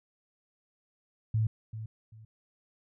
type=tone with echo; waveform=sine; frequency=110 Hz; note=A2; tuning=in tune; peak=-24 dBFS; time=1.34-1.47 s; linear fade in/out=5 ms; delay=390 ms; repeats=2; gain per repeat=-12 dB; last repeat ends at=2.25 s; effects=none